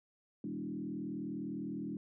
sine tone with frequency modulation, 248.7 Hz, B3, 12 cents sharp, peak -37 dBFS, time 0.44-1.97 s, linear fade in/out 2 ms, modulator 39.8 Hz, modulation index 2, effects none

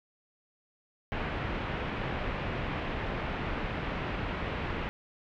pink low-pass noise, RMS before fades -34 dBFS, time 1.12-4.89 s, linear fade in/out 0 ms, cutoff 2800 Hz, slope 24 dB/octave, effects none

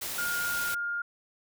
white noise, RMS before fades -35 dBFS, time 0.01-0.75 s, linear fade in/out 10 ms
sine tone with pitch glide, 1420 to 1411 Hz, F6 to F6, +28 to +17 cents, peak -29 dBFS, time 0.18-1.02 s, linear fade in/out 5 ms, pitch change -11 cents, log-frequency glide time 0.31-0.86 s
effects none

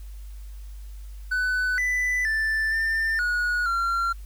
triangle tone with pitch steps, 1499 / 1991 / 1765 / 1793 / 1454 / 1374 Hz, F#6 / B6 / A6 / A6 / F#6 / F6, +22 / +14 / +5 / +32 / -31 / -29 cents, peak -20 dBFS, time 1.31-4.13 s, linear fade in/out 10 ms, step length 470 ms, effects added 50 Hz sine -36 dBFS peak until 4.25 s + white hiss -57 dBFS RMS until 4.25 s

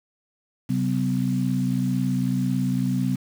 sine tone cluster, 132.9 / 191 / 252.9 Hz, C3 / G3 / B3, +27 / -45 / +41 cents, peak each -25 dBFS, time 0.69-3.16 s, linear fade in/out 10 ms, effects 7-bit

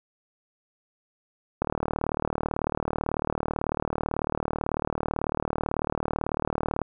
click train, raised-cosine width 1 ms, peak -12 dBFS, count 199, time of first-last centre 1.62-6.817 s, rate 38.1 Hz, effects none

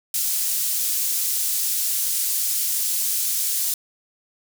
pink high-pass noise, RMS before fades -23 dBFS, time 0.14-3.74 s, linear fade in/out 2 ms, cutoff 7600 Hz, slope 12 dB/octave, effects none

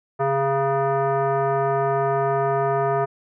sine tone with frequency modulation, 138.59 Hz, C#3, in tune, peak -18 dBFS, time 0.19-3.06 s, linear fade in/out 20 ms, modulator 548 Hz, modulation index 1.8, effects none

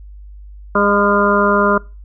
harmonic tone with a mistuned harmonic, 203.5 Hz, G#3, 35 cents flat, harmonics 1 / 2 / 3 / 5 / 6 / 7, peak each -18 / -18 / -18 / -18 / -18 / -18 dBFS, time 0.75-1.78 s, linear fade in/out 5 ms, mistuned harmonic 7, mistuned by -22 cents, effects noise-tail reverb RT60 0.3 s tail -23 dB re dry + added 50 Hz sine -33 dBFS peak until 2.04 s

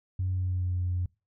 sine tone with pitch glide, 92.6 to 89.91 Hz, F#2 to F#2, +2 to -49 cents, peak -25 dBFS, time 0.19-1.06 s, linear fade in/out 5 ms, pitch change -51 cents, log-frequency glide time 0.31-0.74 s, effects noise-tail reverb RT60 0.3 s tail -26 dB re dry + tanh soft clip ceiling -22 dBFS

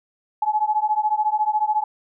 sine beating tone pair, 846 / 860 Hz, G#5 / A5, +32 / -40 cents, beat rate 14 Hz, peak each -21 dBFS, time 0.42-1.84 s, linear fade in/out 5 ms, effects none

